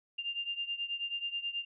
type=beating tone pair; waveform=sine; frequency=2794 / 2803.3 Hz; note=F7 / F7; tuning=0 / +6 cents; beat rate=9.3 Hz; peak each=-36 / -39 dBFS; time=0.18-1.65 s; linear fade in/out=10 ms; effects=none